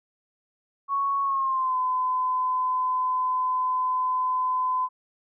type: tone with pitch glide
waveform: sine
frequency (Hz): 1108.7 to 1016.7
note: C#6 to B5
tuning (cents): 0 to +50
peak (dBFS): -22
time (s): 0.88-4.89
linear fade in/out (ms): 50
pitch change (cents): -150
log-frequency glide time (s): 1.23-1.77
effects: none